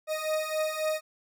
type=beating tone pair; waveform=40% pulse; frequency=620 / 623.7 Hz; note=D#5 / D#5; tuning=-6 / +4 cents; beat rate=3.7 Hz; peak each=-31 / -29 dBFS; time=0.07-1.01 s; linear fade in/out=50 ms; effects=none